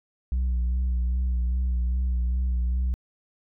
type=tone with vibrato; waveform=sine; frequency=61.74 Hz; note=B1; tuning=in tune; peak=-19 dBFS; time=0.32-2.94 s; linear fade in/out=0 ms; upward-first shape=sine; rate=2.5 Hz; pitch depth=40 cents each way; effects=tanh soft clip ceiling -21 dBFS